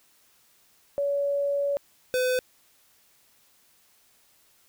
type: tone pair in turn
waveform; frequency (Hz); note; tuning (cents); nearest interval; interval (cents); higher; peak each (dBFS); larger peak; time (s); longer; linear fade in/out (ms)
sine / square; 566 / 505.9; C#5 / B4; +36 / +42; major second; 194; first; -23 / -23; neither; 0.98-1.77 / 2.14-2.39; first; 0
effects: white hiss -62 dBFS RMS until 4.68 s